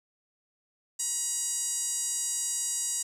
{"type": "tone with band-pass filter", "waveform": "5% pulse", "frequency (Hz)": 959, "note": "A#5", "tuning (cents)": 49, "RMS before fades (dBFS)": -31, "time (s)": [0.99, 3.03], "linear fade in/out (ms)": 10, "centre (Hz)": 7700, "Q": 3.8, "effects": ["9-bit"]}